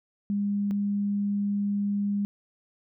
sine tone pair in turn, 202.7 / 202.7 Hz, G#3 / G#3, -42 / -42 cents, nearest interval unison, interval 0 cents, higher neither, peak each -24 dBFS, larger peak neither, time 0.3-0.71 / 0.71-2.25 s, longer second, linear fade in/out 0 ms, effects none

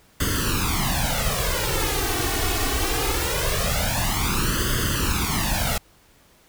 pink noise with flanger, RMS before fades -23 dBFS, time 0.2-5.78 s, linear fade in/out 5 ms, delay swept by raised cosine 0.62 to 2.72 ms, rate 0.22 Hz, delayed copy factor +0.9, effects pink hiss -56 dBFS RMS until 6.48 s

